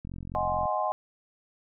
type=click train; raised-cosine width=5 ms; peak=-27 dBFS; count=28; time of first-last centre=0.05-0.655 s; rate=44.6 Hz
type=chord; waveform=sine; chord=Ab dominant seventh; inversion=second; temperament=equal; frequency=622.3 / 740 / 830.6 / 1046.5 Hz; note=Eb5 / Gb5 / Ab5 / C6; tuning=0 / 0 / 0 / 0 cents; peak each=-31 dBFS; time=0.35-0.92 s; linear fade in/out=0 ms
effects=none